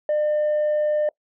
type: tone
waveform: sine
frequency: 602 Hz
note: D5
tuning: 43 cents sharp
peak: -16 dBFS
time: 0.09-1.09 s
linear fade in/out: 2 ms
effects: noise-tail reverb RT60 0.1 s tail -26 dB re dry + tanh soft clip ceiling -17 dBFS